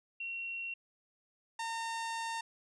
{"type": "tone pair in turn", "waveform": ["sine", "sawtooth"], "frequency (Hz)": [2734, 912.4], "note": ["F7", "A#5"], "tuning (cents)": [-37, -37], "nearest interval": "octave + perfect fifth", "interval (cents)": 1900, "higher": "first", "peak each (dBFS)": [-37, -32], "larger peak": "second", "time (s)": [[0.2, 0.74], [1.59, 2.41]], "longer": "second", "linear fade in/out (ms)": 5, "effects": ["resampled to 22050 Hz"]}